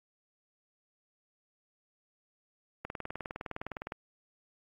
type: click train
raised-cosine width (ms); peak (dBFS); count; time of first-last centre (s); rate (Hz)
0.5; -22; 22; 2.85-3.921; 19.6
effects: AAC 48 kbps